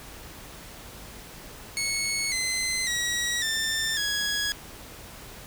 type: tone with pitch steps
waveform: 15% pulse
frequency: 2200 / 2053 / 1915.2 / 1787 / 1667.3 Hz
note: C#7 / C7 / A#6 / A6 / G#6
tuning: -14 / -33 / +46 / +26 / +6 cents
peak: -19 dBFS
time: 1.77-4.52 s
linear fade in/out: 0 ms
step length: 550 ms
effects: added 50 Hz sine -53 dBFS peak until 5.46 s + pink hiss -44 dBFS RMS until 5.46 s